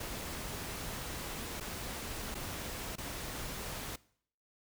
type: noise with dropouts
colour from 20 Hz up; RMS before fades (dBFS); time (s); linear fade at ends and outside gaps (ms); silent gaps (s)
pink; -41; 0-3.96; 5; 1.601-1.607 / 2.345-2.351 / 2.957-2.981
effects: noise-tail reverb RT60 0.6 s tail -21 dB re dry